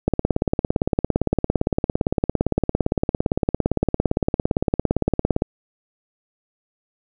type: click train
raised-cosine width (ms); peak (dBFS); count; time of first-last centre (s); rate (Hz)
2; -4; 95; 0.08-5.421; 17.6
effects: none